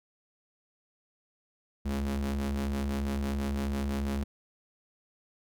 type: ring-modulated tone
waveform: 45% pulse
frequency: 69 Hz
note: C#2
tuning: 7 cents flat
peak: -26 dBFS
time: 1.85-4.24 s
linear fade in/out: 10 ms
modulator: 141 Hz
effects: none